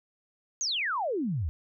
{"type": "exponential sweep", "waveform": "sine", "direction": "down", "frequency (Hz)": [6760, 69.3], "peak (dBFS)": -27, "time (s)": [0.61, 1.49], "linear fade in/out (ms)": 0, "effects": []}